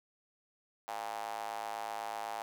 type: tone with high-pass filter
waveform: square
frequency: 54 Hz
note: A1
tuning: 32 cents flat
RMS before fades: -40 dBFS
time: 0.88-2.42 s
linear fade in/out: 0 ms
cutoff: 780 Hz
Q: 5
effects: none